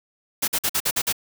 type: noise bursts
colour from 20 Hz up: white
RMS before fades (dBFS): -22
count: 7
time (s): 0.42-1.127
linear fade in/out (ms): 10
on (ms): 59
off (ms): 49
effects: none